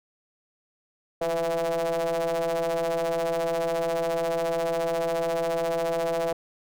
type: ring-modulated tone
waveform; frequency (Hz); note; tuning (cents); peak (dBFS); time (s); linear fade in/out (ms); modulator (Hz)
square; 82.41; E2; 0; -22; 1.21-6.33; 5; 584
effects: none